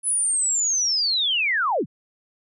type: linear sweep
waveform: sine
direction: down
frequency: 10270 to 92.9 Hz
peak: -19 dBFS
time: 0.03-1.86 s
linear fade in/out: 50 ms
effects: none

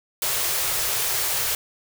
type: band-stop noise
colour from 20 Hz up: white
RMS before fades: -24 dBFS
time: 0.22-1.55 s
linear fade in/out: 2 ms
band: 160 to 340 Hz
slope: 96 dB/octave
effects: none

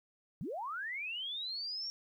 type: linear sweep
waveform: sine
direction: up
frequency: 123.47 to 5600 Hz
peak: -37 dBFS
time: 0.41-1.9 s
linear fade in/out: 0 ms
effects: 12-bit

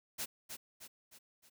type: noise with echo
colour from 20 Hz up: white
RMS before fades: -39 dBFS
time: 0.18-0.26 s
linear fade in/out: 20 ms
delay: 310 ms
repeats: 4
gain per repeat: -6 dB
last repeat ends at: 1.5 s
effects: none

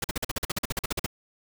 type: noise bursts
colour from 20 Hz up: pink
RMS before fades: -28 dBFS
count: 16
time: 0.02-1.063 s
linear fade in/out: 5 ms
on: 23 ms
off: 45 ms
effects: none

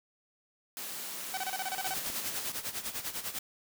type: high-pass noise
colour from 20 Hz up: white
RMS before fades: -40 dBFS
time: 0.77-2.52 s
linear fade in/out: 0 ms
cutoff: 140 Hz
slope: 96 dB/octave
type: tone bursts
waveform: sawtooth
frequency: 760 Hz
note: F#5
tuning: 46 cents sharp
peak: -29 dBFS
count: 10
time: 1.34-1.939 s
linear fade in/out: 0 ms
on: 32 ms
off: 31 ms
type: noise with tremolo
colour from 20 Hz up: white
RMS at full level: -35 dBFS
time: 1.85-3.39 s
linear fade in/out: 5 ms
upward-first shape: sine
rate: 10 Hz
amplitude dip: 75%
type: clicks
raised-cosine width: 2 ms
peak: -33 dBFS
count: 2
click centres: 2.07 / 2.101 s
effects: none

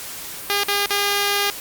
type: tone with dropouts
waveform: 5% pulse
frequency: 405.2 Hz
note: G#4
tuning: 43 cents flat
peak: -7 dBFS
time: 0.5-1.5 s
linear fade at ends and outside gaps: 0 ms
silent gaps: 0.634-0.683 / 0.86-0.905 s
effects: white hiss -33 dBFS RMS until 1.6 s + Opus 48 kbps

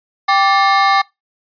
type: ring-modulated tone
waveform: 35% pulse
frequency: 977 Hz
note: B5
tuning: 19 cents flat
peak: -5 dBFS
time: 0.28-1.02 s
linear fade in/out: 10 ms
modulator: 190 Hz
effects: noise-tail reverb RT60 0.2 s tail -23 dB re dry + resampled to 11025 Hz

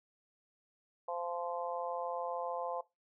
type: harmonic tone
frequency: 173.1 Hz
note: F3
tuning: 15 cents flat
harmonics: 3 / 4 / 5 / 6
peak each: -40 / -41 / -42 / -43 dBFS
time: 1.08-2.81 s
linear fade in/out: 5 ms
effects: noise-tail reverb RT60 0.2 s tail -18 dB re dry

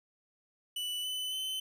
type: tone with pitch steps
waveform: 45% pulse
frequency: 2971 / 3011 / 3051 Hz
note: F#7 / F#7 / G7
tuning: +6 / +30 / -48 cents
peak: -34 dBFS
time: 0.76-1.6 s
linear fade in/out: 5 ms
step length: 280 ms
effects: none

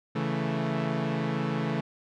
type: chord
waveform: sawtooth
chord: A major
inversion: first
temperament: equal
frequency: 138.59 / 164.81 / 220 Hz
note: C#3 / E3 / A3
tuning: 0 / 0 / 0 cents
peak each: -28 / -27 / -27 dBFS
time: 0.15-1.81 s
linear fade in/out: 10 ms
effects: low-pass 3000 Hz 12 dB/octave

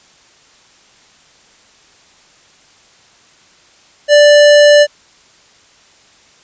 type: tone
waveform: square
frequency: 587.3 Hz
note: D5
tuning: in tune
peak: -4 dBFS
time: 4.08-4.87 s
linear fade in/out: 50 ms
effects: white hiss -47 dBFS RMS until 6.43 s + resampled to 16000 Hz

